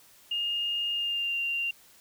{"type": "tone with pitch glide", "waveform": "sine", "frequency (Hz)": [2834, 2776], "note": ["F7", "F7"], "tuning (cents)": [25, -11], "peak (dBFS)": -27, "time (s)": [0.31, 1.71], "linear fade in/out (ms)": 5, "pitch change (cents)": -36, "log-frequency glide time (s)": [0.92, 1.38], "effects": ["white hiss -57 dBFS RMS until 2 s"]}